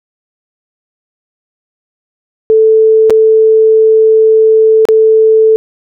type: tone with dropouts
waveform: sine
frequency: 440 Hz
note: A4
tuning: in tune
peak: -3 dBFS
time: 2.5-5.56 s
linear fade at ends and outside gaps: 0 ms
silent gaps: 3.098-3.105 / 4.853-4.887 s
effects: none